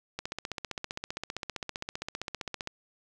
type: click train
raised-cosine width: 0.2 ms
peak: -17 dBFS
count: 39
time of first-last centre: 0.19-2.674 s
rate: 15.3 Hz
effects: none